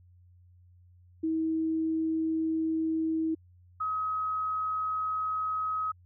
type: tone pair in turn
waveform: sine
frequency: 320.9 / 1270.7 Hz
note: E4 / D#6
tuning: -46 / +36 cents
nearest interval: 2 octaves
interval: 2382 cents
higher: second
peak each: -26 / -28 dBFS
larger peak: first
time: 1.23-3.35 / 3.8-5.92 s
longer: neither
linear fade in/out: 10 ms
effects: added 89 Hz sine -55 dBFS peak until 6.05 s